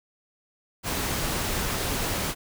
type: noise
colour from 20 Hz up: pink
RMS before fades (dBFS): -28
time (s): 0.83-2.35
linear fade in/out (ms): 50
effects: none

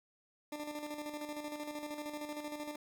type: tone with tremolo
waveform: 20% pulse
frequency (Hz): 297.7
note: D4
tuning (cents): +24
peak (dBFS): -34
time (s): 0.52-2.76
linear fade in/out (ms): 5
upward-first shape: square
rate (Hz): 13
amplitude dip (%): 50
effects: none

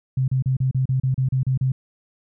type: tone bursts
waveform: sine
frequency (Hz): 130.81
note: C3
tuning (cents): 0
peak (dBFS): -17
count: 11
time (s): 0.17-1.72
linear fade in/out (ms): 5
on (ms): 110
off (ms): 34
effects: none

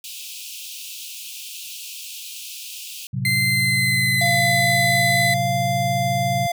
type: high-pass noise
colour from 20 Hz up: pink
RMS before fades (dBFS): -35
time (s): 0.04-3.07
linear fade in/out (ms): 2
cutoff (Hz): 2500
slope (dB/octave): 96
type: chord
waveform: sine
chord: F# diminished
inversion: first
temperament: equal with one note detuned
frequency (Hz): 111.02 / 130.81 / 185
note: A2 / C3 / F#3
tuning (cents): +16 / 0 / 0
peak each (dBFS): -28 / -24 / -29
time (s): 3.13-6.47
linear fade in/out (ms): 10
type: tone with pitch glide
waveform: 35% pulse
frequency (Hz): 2075 to 2015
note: C7 to B6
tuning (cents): -15 to +34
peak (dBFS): -16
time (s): 3.25-5.34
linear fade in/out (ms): 2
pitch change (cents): -51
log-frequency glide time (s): 3.49-4.35
type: tone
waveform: square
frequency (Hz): 693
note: F5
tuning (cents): -14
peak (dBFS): -21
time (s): 4.21-6.52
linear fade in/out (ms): 5
effects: none

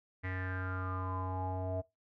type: tone with low-pass filter sweep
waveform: square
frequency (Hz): 93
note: F#2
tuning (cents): +9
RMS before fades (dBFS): -37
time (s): 0.23-1.82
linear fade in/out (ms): 20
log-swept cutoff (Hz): 2000 to 640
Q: 8.2
effects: noise-tail reverb RT60 0.2 s tail -21 dB re dry

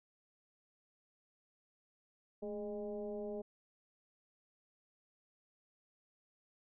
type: tone with frequency modulation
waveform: sine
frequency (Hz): 415.3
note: G#4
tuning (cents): 0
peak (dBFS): -39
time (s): 2.42-3.42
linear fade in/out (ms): 10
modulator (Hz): 200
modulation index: 1.1
effects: none

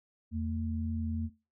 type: tone pair together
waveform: sine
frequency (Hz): 84.4 / 225.8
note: E2 / A3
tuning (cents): +41 / +45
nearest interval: octave + perfect fourth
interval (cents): 1704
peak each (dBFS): -33 / -34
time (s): 0.31-1.3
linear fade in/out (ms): 50
effects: noise-tail reverb RT60 0.3 s tail -20 dB re dry

